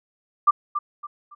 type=tone with echo; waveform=sine; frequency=1184 Hz; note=D6; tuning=14 cents sharp; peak=-11 dBFS; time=0.47-0.51 s; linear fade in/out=10 ms; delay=280 ms; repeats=3; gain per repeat=-10 dB; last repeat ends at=1.35 s; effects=none

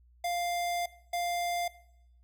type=tone bursts at uneven times; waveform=square; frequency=698.5 Hz; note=F5; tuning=in tune; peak=-30 dBFS; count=2; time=0.24-0.86 / 1.13-1.68 s; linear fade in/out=5 ms; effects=noise-tail reverb RT60 0.8 s tail -19 dB re dry + added 60 Hz sine -58 dBFS peak until 2.23 s

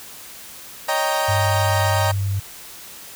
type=chord; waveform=30% pulse; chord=Eb dominant seventh; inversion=third; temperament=equal; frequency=554.4 / 622.3 / 784 / 932.3 Hz; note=Db5 / Eb5 / G5 / Bb5; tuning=0 / 0 / 0 / 0 cents; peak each=-24 / -21 / -22 / -21 dBFS; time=0.88-2.12 s; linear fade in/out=10 ms
type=tone with pitch glide; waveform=sine; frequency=100 to 98.85 Hz; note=G2 to G2; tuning=+35 to +15 cents; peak=-19 dBFS; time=1.28-2.4 s; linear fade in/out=10 ms; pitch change=-20 cents; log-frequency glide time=1.39-1.79 s
effects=white hiss -39 dBFS RMS until 3.15 s

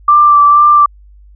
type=tone with vibrato; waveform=sine; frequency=1175 Hz; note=D6; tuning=1 cent sharp; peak=-3 dBFS; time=0.08-0.86 s; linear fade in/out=5 ms; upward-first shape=sine; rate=2.1 Hz; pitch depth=18 cents each way; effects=added 50 Hz sine -37 dBFS peak until 1.35 s

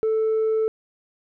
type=tone with tanh clipping; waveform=triangle; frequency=440 Hz; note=A4; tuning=in tune; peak=-19 dBFS; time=0.03-0.68 s; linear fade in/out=0 ms; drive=6 dB; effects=none

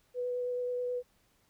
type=tone with vibrato; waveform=sine; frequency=493.9 Hz; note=B4; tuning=in tune; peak=-31 dBFS; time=0.14-1.03 s; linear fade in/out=50 ms; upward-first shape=sine; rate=9.3 Hz; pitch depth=9 cents each way; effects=pink hiss -70 dBFS RMS until 1.49 s

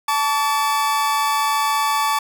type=tone pair together; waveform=40% pulse; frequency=876.7 / 1142 Hz; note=A5 / D6; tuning=-7 / -49 cents; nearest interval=perfect fourth; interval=458 cents; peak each=-19 dBFS; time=0.08-2.19 s; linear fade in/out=5 ms; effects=none

